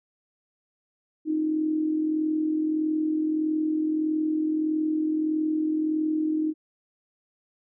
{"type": "tone with amplitude modulation", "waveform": "sine", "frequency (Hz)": 311.1, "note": "D#4", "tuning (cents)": 0, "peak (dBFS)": -20, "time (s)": [1.25, 6.54], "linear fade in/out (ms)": 50, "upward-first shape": "sine", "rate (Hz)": 41.6, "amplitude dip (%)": 50, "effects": []}